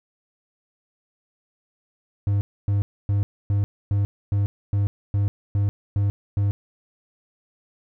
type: tone bursts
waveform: triangle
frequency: 100.9 Hz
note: G#2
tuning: 49 cents flat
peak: -16 dBFS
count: 11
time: 2.27-6.51 s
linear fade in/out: 0 ms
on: 140 ms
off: 270 ms
effects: none